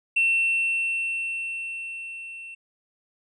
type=tone with level ramp; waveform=triangle; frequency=2700 Hz; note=E7; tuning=41 cents sharp; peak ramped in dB=-15 to -36 dBFS; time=0.16-2.55 s; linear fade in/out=10 ms; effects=tanh soft clip ceiling -13 dBFS + resampled to 24000 Hz